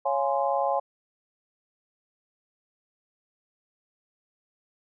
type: chord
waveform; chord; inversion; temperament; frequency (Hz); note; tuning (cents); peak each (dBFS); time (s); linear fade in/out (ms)
sine; Db major seventh; none; just; 554.4 / 693 / 831.5 / 1039.4; Db5 / F5 / Ab5 / C6; 0 / -14 / +2 / -12; -27 / -29 / -27 / -31; 0.05-0.8; 10
effects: none